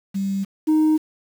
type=tone pair in turn; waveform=sine; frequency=195.7 / 310.7 Hz; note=G3 / D#4; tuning=-3 / -2 cents; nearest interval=minor sixth; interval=801 cents; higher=second; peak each=-20 / -11 dBFS; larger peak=second; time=0.14-0.45 / 0.67-0.98 s; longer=neither; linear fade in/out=20 ms; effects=tanh soft clip ceiling -13 dBFS + 7-bit